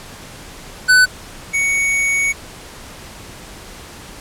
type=tone pair in turn; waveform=square; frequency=1500 / 2231 Hz; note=F#6 / C#7; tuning=+23 / +11 cents; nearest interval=perfect fifth; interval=688 cents; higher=second; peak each=-8 / -15 dBFS; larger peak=first; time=0.88-1.06 / 1.53-2.33 s; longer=second; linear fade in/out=20 ms; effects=pink hiss -36 dBFS RMS until 4.2 s + low-pass 11000 Hz 12 dB/octave